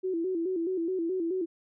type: tone with vibrato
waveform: sine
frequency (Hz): 352.6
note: F4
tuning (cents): +17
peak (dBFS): -27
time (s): 0.03-1.46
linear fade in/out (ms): 20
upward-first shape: square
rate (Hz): 4.7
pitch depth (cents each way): 100
effects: none